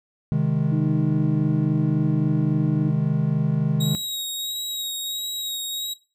triangle chord, Ab major, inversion first, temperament equal with one note detuned, 131.95 / 155.56 / 207.7 Hz, C3 / Eb3 / Ab3, +15 / 0 / 0 cents, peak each -22 / -19 / -24 dBFS, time 0.32-3.95 s, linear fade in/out 0 ms
sine tone with pitch glide, 308.7 to 306.9 Hz, D#4 to D#4, -14 to -24 cents, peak -26 dBFS, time 0.71-2.91 s, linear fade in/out 20 ms, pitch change -10 cents, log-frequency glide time 1.81-2.61 s
sawtooth tone with vibrato, 3800 Hz, A#7, 33 cents sharp, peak -24 dBFS, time 3.8-5.94 s, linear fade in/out 10 ms, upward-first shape sine, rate 1.5 Hz, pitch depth 19 cents each way
effects noise-tail reverb RT60 0.3 s tail -18 dB re dry

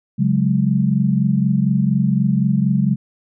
sine chord, C# suspended fourth, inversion none, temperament equal with one note detuned, 138.59 / 183.61 / 207.7 Hz, C#3 / F#3 / G#3, 0 / -13 / 0 cents, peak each -18 dBFS, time 0.18-2.96 s, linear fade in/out 20 ms, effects none

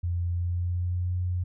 sine tone with pitch glide, 87 to 89.81 Hz, F2 to F2, -6 to +49 cents, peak -25 dBFS, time 0.03-1.44 s, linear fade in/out 10 ms, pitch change +55 cents, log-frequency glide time 0.28-1.14 s, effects none

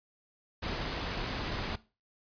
pink noise, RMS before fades -35 dBFS, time 0.62-1.76 s, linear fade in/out 10 ms, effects noise-tail reverb RT60 0.3 s tail -18 dB re dry + resampled to 11025 Hz

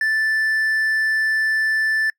triangle tone, 1760 Hz, A6, in tune, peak -15 dBFS, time 0.01-2.1 s, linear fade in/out 2 ms, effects noise-tail reverb RT60 0.1 s tail -25 dB re dry

